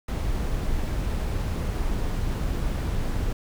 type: noise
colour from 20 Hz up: brown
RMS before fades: -26 dBFS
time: 0.08-3.33 s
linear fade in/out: 5 ms
effects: none